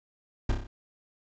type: noise with echo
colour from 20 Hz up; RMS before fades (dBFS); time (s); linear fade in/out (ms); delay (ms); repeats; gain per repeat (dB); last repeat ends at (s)
brown; -24; 0.49-0.52; 5; 30; 5; -4; 0.67
effects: resampled to 16000 Hz